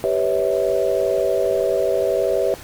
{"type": "chord", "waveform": "sine", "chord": "C# half-diminished seventh", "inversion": "second", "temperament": "equal with one note detuned", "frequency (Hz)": [392, 493.9, 554.4, 646.8], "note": ["G4", "B4", "C#5", "E5"], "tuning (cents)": [0, 0, 0, -33], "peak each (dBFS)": -22, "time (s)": [0.04, 2.54], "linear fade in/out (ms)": 0, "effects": ["pink hiss -39 dBFS RMS until 2.63 s", "Opus 48 kbps"]}